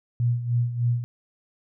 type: tone with tremolo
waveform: sine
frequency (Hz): 120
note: B2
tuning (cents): -49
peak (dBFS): -18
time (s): 0.2-1.04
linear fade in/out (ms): 0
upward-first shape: sine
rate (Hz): 3.3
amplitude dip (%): 70
effects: none